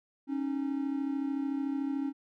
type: tone pair together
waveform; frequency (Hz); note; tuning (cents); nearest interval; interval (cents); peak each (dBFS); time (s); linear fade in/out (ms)
triangle; 274.1 / 307.7; C#4 / D#4; -19 / -19; major second; 200; -29 / -34; 0.27-2.13; 50
effects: none